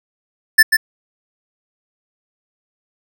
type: tone with echo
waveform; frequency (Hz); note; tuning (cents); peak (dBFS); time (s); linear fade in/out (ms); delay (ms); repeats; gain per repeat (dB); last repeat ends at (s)
square; 1760; A6; 0; -5; 0.58-0.63; 10; 140; 1; -6; 0.77
effects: none